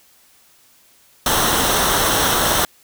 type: noise with comb filter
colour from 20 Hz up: pink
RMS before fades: -17 dBFS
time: 1.26-2.65 s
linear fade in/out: 2 ms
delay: 0.42 ms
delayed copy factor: -0.6
effects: white hiss -53 dBFS RMS until 2.83 s